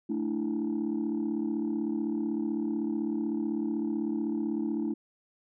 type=chord; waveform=sine; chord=A suspended fourth; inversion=none; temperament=equal; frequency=220 / 293.7 / 329.6 Hz; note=A3 / D4 / E4; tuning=0 / 0 / 0 cents; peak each=-31 dBFS; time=0.09-4.94 s; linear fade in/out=10 ms; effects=tanh soft clip ceiling -23 dBFS